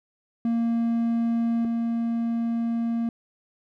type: tone pair in turn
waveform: triangle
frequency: 231.7 / 231.7 Hz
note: A#3 / A#3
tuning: -10 / -10 cents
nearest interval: unison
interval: 0 cents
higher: neither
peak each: -19 / -21 dBFS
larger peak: first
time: 0.45-1.65 / 1.65-3.09 s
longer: second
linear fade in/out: 2 ms
effects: none